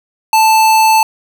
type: tone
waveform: square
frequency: 880 Hz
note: A5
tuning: in tune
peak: -7 dBFS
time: 0.33-1.03 s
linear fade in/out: 2 ms
effects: none